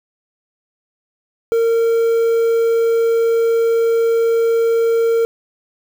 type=tone with quantisation; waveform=triangle; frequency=459 Hz; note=A#4; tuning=27 cents flat; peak=-10 dBFS; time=1.52-5.25 s; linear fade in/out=0 ms; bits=6; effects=none